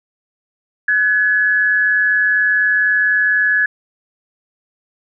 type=tone pair together; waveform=sine; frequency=1503.7 / 1696 Hz; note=F#6 / G#6; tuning=+28 / +36 cents; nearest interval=major second; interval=208 cents; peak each=-20 / -12 dBFS; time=0.88-3.66 s; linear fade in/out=5 ms; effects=none